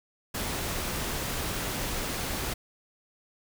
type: noise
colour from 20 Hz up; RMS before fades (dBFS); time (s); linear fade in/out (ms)
pink; -32; 0.34-2.54; 10
effects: none